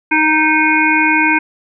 harmonic tone with a mistuned harmonic, 311.1 Hz, D#4, in tune, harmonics 1 / 3 / 5 / 7 / 8, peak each -16 / -16 / -16 / -16 / -16 dBFS, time 0.11-1.39 s, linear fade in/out 10 ms, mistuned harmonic 8, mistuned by -21 cents, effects none

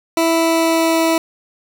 20% pulse tone with pitch glide, 329.6 to 326.9 Hz, E4 to E4, 0 to -14 cents, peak -8 dBFS, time 0.17-1.18 s, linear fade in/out 2 ms, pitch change -14 cents, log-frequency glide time 0.32-0.99 s, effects 8-bit

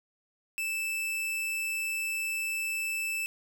45% pulse tone, 2637 Hz, E7, in tune, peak -30 dBFS, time 0.58-3.26 s, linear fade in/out 0 ms, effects none

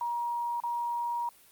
sine tone with dropouts, 949 Hz, A#5, 31 cents sharp, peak -29 dBFS, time 0.01-1.29 s, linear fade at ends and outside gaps 2 ms, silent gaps 0.602-0.636 s, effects white hiss -58 dBFS RMS until 1.51 s + Opus 48 kbps

